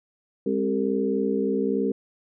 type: tone cluster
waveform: sine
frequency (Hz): 205 / 268.4 / 394.1 / 455.1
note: G#3 / C4 / G4 / A#4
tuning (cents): -22 / +44 / +9 / -42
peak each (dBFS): -27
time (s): 0.46-1.92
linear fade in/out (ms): 5
effects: none